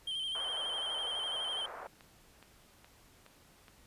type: tone with vibrato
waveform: triangle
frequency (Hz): 3136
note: G7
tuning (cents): 0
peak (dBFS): -33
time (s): 0.07-1.66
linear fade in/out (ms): 5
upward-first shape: square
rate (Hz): 12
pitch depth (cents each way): 36
type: band-pass noise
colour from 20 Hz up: pink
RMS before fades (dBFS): -46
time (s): 0.35-1.87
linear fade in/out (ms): 0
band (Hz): 520 to 1600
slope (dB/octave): 24
type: click train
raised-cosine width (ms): 0.3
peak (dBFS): -38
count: 6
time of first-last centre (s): 1.59-3.682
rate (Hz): 2.39
effects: pink hiss -62 dBFS RMS until 3.86 s + resampled to 32000 Hz